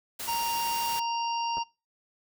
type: noise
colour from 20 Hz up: white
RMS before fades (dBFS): -36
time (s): 0.19-1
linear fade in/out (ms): 10
type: harmonic tone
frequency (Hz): 931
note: A#5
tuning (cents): -2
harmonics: 1 / 3 / 5 / 6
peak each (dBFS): -28 / -37 / -41 / -40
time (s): 0.27-1.64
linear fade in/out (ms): 20
type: clicks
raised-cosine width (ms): 1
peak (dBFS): -28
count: 2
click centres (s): 1.571 / 1.581
effects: noise-tail reverb RT60 0.3 s tail -25 dB re dry